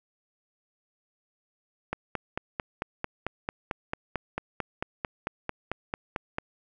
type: click train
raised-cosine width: 0.5 ms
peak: -14 dBFS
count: 21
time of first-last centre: 1.93-6.384 s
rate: 4.49 Hz
effects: none